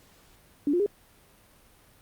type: tone with pitch steps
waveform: sine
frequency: 288.5 / 352.7 / 408.8 Hz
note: D4 / F4 / G#4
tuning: -31 / +17 / -27 cents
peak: -21 dBFS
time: 0.67-0.862 s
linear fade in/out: 2 ms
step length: 64 ms
effects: pink hiss -58 dBFS RMS until 2.01 s + Opus 48 kbps